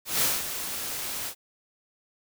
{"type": "noise with ADSR envelope", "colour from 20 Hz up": "white", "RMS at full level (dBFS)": -23, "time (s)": [0.05, 1.35], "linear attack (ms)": 170, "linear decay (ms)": 200, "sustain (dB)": -10, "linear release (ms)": 78, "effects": []}